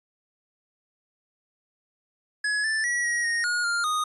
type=tone with pitch steps; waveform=square; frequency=1688 / 1762 / 1928 / 1899 / 1861 / 1440 / 1401 / 1238 Hz; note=G#6 / A6 / B6 / A#6 / A#6 / F#6 / F6 / D#6; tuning=+28 / +2 / -42 / +32 / -3 / -47 / +5 / -9 cents; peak=-24 dBFS; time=2.44-4.04 s; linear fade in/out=5 ms; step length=200 ms; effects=resampled to 24000 Hz